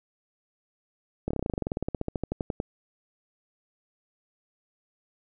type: slowing click train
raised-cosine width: 2 ms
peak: -15 dBFS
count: 25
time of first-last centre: 1.28-2.601 s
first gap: 26 ms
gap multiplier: 1.06
effects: none